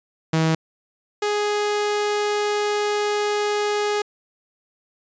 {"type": "tone pair in turn", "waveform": "sawtooth", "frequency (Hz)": [160.6, 415.8], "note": ["E3", "G#4"], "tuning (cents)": [-45, 2], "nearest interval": "octave + major third", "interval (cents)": 1647, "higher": "second", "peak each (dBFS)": [-13, -16], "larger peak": "first", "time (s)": [[0.33, 0.55], [1.22, 4.02]], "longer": "second", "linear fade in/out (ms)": 5, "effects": ["resampled to 16000 Hz"]}